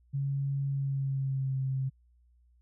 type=tone with pitch glide; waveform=sine; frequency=138.59 to 132.94 Hz; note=C#3 to C3; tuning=0 to +28 cents; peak=-28 dBFS; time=0.13-1.9 s; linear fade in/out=20 ms; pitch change=-72 cents; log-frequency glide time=0.69-1.58 s; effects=added 60 Hz sine -61 dBFS peak until 2.61 s